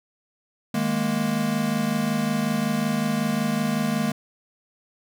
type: chord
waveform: square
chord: D# suspended fourth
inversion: none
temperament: equal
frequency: 155.56 / 207.7 / 233.1 Hz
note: D#3 / G#3 / A#3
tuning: 0 / 0 / 0 cents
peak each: -30 / -26 / -26 dBFS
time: 0.74-4.12 s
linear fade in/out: 5 ms
effects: none